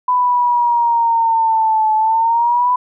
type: exponential two-way sweep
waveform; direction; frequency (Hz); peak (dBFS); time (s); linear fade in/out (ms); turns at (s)
sine; down then up; 1000 to 864 to 1000; -11; 0.08-2.76; 5; 1.94
effects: none

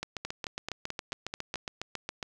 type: two click trains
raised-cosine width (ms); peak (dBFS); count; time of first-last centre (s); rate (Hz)
0.2; -17 / -17; 17 / 7; 0.03-2.228 / 0.25-1.557; 7.28 / 4.59
effects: none

